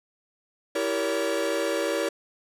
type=chord; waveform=45% pulse; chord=E diminished seventh; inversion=none; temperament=equal with one note detuned; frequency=329.6 / 392 / 466.2 / 567 Hz; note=E4 / G4 / Bb4 / Db5; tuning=0 / 0 / 0 / +39 cents; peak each=-31 / -32 / -30 / -28 dBFS; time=0.75-2.09 s; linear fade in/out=5 ms; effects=low-pass 12000 Hz 12 dB/octave